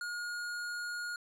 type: tone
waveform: square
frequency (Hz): 1433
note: F6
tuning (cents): +44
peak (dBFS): -37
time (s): 0.01-1.16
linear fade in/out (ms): 2
effects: low-pass 10000 Hz 12 dB/octave